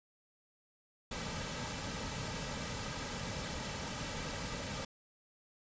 pink noise with comb filter, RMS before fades -40 dBFS, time 1.11-4.85 s, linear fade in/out 5 ms, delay 2.8 ms, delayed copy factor -0.55, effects resampled to 16000 Hz

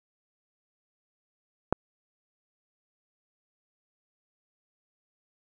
click, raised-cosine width 1 ms, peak -8 dBFS, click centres 1.726 s, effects none

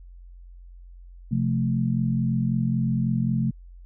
sine chord, F major, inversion second, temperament equal, 130.81 / 174.61 / 220 Hz, C3 / F3 / A3, 0 / 0 / 0 cents, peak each -24 / -27 / -25 dBFS, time 1.31-3.51 s, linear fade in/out 10 ms, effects added 44 Hz sine -42 dBFS peak until 3.85 s

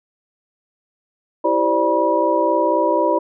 sine tone cluster, 330.4 / 389 / 524 / 588 / 968 Hz, E4 / G4 / C5 / D5 / B5, +4 / -13 / +2 / +2 / -35 cents, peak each -21 / -24 / -22 / -19 / -19 dBFS, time 1.44-3.19 s, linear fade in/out 10 ms, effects none

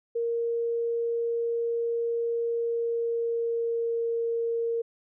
sine tone with pitch glide, 466.2 to 463 Hz, A#4 to A#4, 0 to -12 cents, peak -25 dBFS, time 0.15-4.82 s, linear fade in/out 10 ms, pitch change -12 cents, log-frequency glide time 2.51-4.05 s, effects none

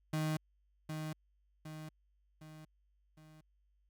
35% pulse tone with echo, 155.56 Hz, D#3, in tune, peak -31 dBFS, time 0.13-0.37 s, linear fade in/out 5 ms, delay 760 ms, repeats 4, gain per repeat -6 dB, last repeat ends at 3.41 s, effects added 50 Hz sine -70 dBFS peak until 3.89 s

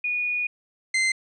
sine / 40% pulse tone pair in turn, 2456 / 2075 Hz, D#7 / C7, -23 / -15 cents, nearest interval minor third, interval 292 cents, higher first, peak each -23 / -19 dBFS, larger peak second, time 0.04-0.47 / 0.94-1.12 s, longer first, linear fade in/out 5 ms, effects resampled to 22050 Hz

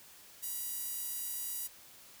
sawtooth tone with high-pass filter, 968 Hz, B5, 35 cents flat, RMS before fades -39 dBFS, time 0.42-1.68 s, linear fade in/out 20 ms, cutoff 11000 Hz, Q 0.73, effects white hiss -56 dBFS RMS until 2.2 s

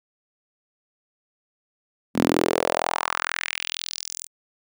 sawtooth tone with high-pass filter sweep, 42.08 Hz, E1, 36 cents sharp, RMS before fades -25 dBFS, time 2.14-4.28 s, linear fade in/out 50 ms, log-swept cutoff 220 to 8200 Hz, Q 2.7, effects none

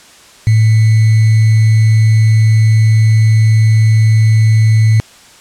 sine tone with sample-and-hold, 110 Hz, A2, in tune, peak -5 dBFS, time 0.47-5 s, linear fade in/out 0 ms, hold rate 2100 Hz, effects white hiss -40 dBFS RMS until 5.4 s + low-pass 8000 Hz 12 dB/octave

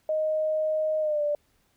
sine tone with pitch glide, 622.3 to 589.1 Hz, D#5 to D5, 0 to +5 cents, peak -23 dBFS, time 0.09-1.35 s, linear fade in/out 2 ms, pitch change -95 cents, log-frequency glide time 1-1.22 s, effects pink hiss -68 dBFS RMS until 1.76 s

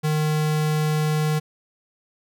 square tone, 153.4 Hz, D#3, 24 cents flat, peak -20 dBFS, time 0.03-1.4 s, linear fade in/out 20 ms, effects none

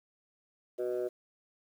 sine chord, B major, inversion second, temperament just, 370.4 / 493.9 / 617.4 Hz, F#4 / B4 / D#5, +2 / 0 / -14 cents, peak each -32 / -35 / -36 dBFS, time 0.78-1.09 s, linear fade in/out 20 ms, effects tanh soft clip ceiling -25 dBFS + 10-bit

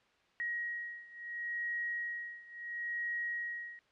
sine beating tone pair, 1894 / 1894.73 Hz, A#6 / A#6, +27 / +28 cents, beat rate 0.73 Hz, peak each -38 / -40 dBFS, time 0.4-3.79 s, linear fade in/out 0 ms, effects white hiss -69 dBFS RMS until 3.91 s + low-pass 3000 Hz 12 dB/octave

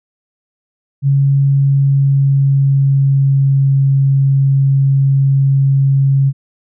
sine tone with pitch glide, 138.59 to 136.84 Hz, C#3 to C#3, 0 to -22 cents, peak -8 dBFS, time 1.02-6.33 s, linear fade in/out 50 ms, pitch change -22 cents, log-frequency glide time 1.45-3.78 s, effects none

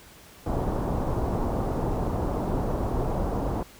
pink low-pass noise, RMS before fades -27 dBFS, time 0.46-3.63 s, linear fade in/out 5 ms, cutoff 960 Hz, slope 24 dB/octave, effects pink hiss -50 dBFS RMS until 3.79 s

